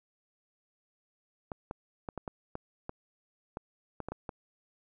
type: clicks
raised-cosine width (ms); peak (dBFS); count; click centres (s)
1; -23; 12; 1.518 / 1.711 / 2.088 / 2.177 / 2.278 / 2.554 / 2.894 / 3.571 / 4.003 / 4.086 / 4.12 / 4.292
effects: none